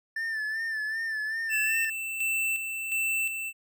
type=tone with vibrato; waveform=triangle; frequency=1768 Hz; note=A6; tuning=8 cents sharp; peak=-27 dBFS; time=0.16-1.9 s; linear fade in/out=5 ms; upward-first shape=sine; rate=2.6 Hz; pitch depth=53 cents each way
type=tone with tremolo; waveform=square; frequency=2668 Hz; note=E7; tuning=20 cents sharp; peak=-26 dBFS; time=1.49-3.53 s; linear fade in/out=50 ms; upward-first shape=square; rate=1.4 Hz; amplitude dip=50%
effects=none